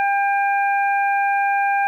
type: harmonic tone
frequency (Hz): 799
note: G5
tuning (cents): +33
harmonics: 1 / 2 / 3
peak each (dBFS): -17 / -23 / -27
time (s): 0-1.87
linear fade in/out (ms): 0
effects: 9-bit